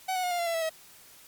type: tone with pitch steps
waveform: 45% pulse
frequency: 753 / 735.8 / 719 / 702.6 / 686.5 / 670.8 / 655.5 / 640.6 Hz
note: F#5 / F#5 / F#5 / F5 / F5 / E5 / E5 / E5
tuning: +30 / -10 / -50 / +10 / -30 / +30 / -10 / -50 cents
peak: -27 dBFS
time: 0.08-0.696 s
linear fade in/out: 10 ms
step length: 77 ms
effects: white hiss -53 dBFS RMS until 1.27 s + MP3 96 kbps